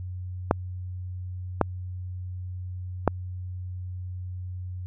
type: clicks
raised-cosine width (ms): 1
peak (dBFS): -4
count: 3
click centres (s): 0.511 / 1.613 / 3.077
effects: added 91 Hz sine -32 dBFS peak until 4.86 s